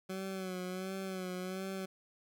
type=tone with vibrato; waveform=20% pulse; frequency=187 Hz; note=F#3; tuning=19 cents sharp; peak=-33 dBFS; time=0.09-1.86 s; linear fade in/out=10 ms; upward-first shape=sine; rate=1.4 Hz; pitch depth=48 cents each way; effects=none